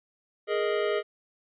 square chord, Ab suspended second, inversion none, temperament equal, 415.3 / 466.2 / 622.3 Hz, Ab4 / Bb4 / Eb5, 0 / 0 / 0 cents, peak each -28 / -32 / -31 dBFS, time 0.47-1.03 s, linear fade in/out 50 ms, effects resampled to 8000 Hz

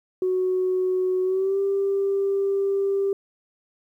sine tone with pitch glide, 370 to 394.3 Hz, F#4 to G4, 0 to +10 cents, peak -19 dBFS, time 0.22-3.13 s, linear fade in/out 2 ms, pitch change +110 cents, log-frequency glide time 1.23-1.59 s, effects tanh soft clip ceiling -15 dBFS + 10-bit

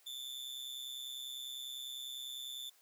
40% pulse tone with amplitude modulation, 3520 Hz, A7, in tune, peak -38 dBFS, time 0.06-2.7 s, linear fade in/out 10 ms, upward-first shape sine, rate 130 Hz, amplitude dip 70%, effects white hiss -67 dBFS RMS until 2.81 s + high-pass 400 Hz 12 dB/octave

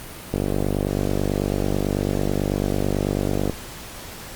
click train, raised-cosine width 2 ms, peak -8 dBFS, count 156, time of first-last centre 0.34-3.497 s, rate 49.1 Hz, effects pink hiss -37 dBFS RMS until 4.35 s + Opus 32 kbps

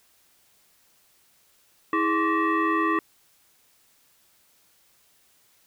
sine tone with frequency modulation, 414.5 Hz, G#4, 3 cents flat, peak -20 dBFS, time 1.93-2.99 s, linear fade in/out 2 ms, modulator 739 Hz, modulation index 1.9, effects white hiss -62 dBFS RMS until 5.66 s

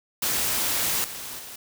white noise with level steps, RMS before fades -25 / -36 / -40 dBFS, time 0.22-1.56 s, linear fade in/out 5 ms, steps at 1.04 / 1.39 s, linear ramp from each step 2 ms, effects none

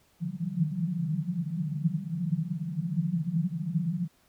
white band-pass noise, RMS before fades -30 dBFS, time 0.2-4.08 s, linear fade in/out 50 ms, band 150 to 180 Hz, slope 96 dB/octave, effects pink hiss -65 dBFS RMS until 4.28 s

